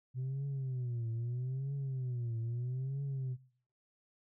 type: tone with vibrato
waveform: sine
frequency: 126.2 Hz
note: B2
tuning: 38 cents sharp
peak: -32 dBFS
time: 0.14-3.37 s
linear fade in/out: 50 ms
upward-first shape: triangle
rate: 0.78 Hz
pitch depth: 190 cents each way
effects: noise-tail reverb RT60 0.6 s tail -22 dB re dry + tanh soft clip ceiling -33 dBFS